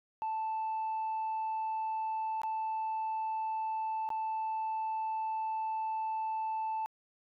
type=tone with dropouts; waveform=sine; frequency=880 Hz; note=A5; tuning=in tune; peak=-30 dBFS; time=0.22-6.86 s; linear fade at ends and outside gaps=0 ms; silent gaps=2.417-2.434 / 4.09-4.103 s; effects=tanh soft clip ceiling -30 dBFS